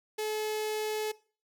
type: tone with notch filter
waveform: sawtooth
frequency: 429.5 Hz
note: A4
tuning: 42 cents flat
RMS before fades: -33 dBFS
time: 0.18-1.12 s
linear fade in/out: 10 ms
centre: 1200 Hz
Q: 1.6
effects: noise-tail reverb RT60 0.4 s tail -20 dB re dry